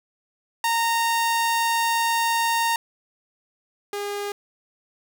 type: tone pair in turn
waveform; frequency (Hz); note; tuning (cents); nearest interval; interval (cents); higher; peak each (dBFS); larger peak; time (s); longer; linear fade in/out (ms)
sawtooth; 923 / 407.4; A#5 / G#4; -17 / -33; octave + major second; 1416; first; -16 / -23; first; 0.64-2.76 / 3.93-4.32; first; 2
effects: none